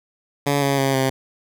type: tone with pitch steps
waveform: 10% pulse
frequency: 142.3 / 139.05 / 135.87 / 132.77 Hz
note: C#3 / C#3 / C#3 / C3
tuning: +46 / +6 / -34 / +26 cents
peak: -9 dBFS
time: 0.46-1.1 s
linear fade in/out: 10 ms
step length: 160 ms
effects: none